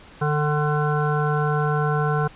harmonic tone with a mistuned harmonic, 150 Hz, D3, 37 cents sharp, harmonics 1 / 3 / 5 / 7 / 9 / 10, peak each -21 / -26 / -28 / -29 / -31 / -31 dBFS, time 0.21-2.28 s, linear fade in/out 10 ms, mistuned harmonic 3, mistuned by -19 cents, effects pink hiss -46 dBFS RMS until 2.35 s + resampled to 8000 Hz

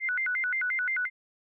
sine tone with vibrato, 1760 Hz, A6, in tune, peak -26 dBFS, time 0-1.1 s, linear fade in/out 50 ms, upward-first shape square, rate 5.7 Hz, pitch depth 300 cents each way, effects none

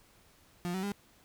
35% pulse tone with pitch steps, 175.8 / 188.42 / 201.9 Hz, F3 / F#3 / G#3, +12 / +32 / -49 cents, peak -31 dBFS, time 0.65-0.92 s, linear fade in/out 0 ms, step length 90 ms, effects pink hiss -63 dBFS RMS until 1.24 s

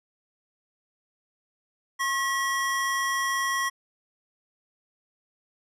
square tone pair together, 1080.9 / 1926 Hz, C#6 / B6, -44 / -44 cents, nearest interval minor seventh, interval 1000 cents, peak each -28 dBFS, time 1.99-3.7 s, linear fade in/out 20 ms, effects low-pass 12000 Hz 12 dB/octave

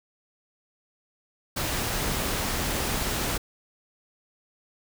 pink noise, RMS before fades -28 dBFS, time 1.56-3.38 s, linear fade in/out 10 ms, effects none

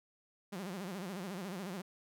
sawtooth tone with vibrato, 188 Hz, F#3, 28 cents sharp, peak -36 dBFS, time 0.52-1.82 s, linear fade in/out 10 ms, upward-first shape sine, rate 14 Hz, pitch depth 160 cents each way, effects none

